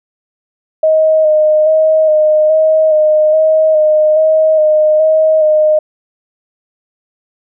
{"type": "tone with vibrato", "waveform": "sine", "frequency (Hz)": 622.3, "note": "D#5", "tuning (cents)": 0, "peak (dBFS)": -6, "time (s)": [0.83, 5.79], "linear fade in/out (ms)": 5, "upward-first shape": "square", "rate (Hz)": 1.2, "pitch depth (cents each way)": 20, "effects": []}